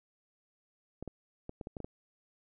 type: clicks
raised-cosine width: 2 ms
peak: -27 dBFS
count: 8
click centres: 1.026 / 1.077 / 1.494 / 1.612 / 1.671 / 1.768 / 1.803 / 1.845 s
effects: none